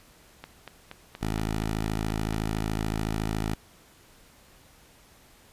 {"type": "click train", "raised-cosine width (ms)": 0.3, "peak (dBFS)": -23, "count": 11, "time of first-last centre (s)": [0.44, 2.81], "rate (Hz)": 4.22}
{"type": "tone", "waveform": "10% pulse", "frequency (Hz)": 53.8, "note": "A1", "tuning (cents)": -38, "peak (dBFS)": -19, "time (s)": [1.21, 3.55], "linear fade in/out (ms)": 10}
{"effects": ["pink hiss -56 dBFS RMS until 5.52 s", "resampled to 32000 Hz"]}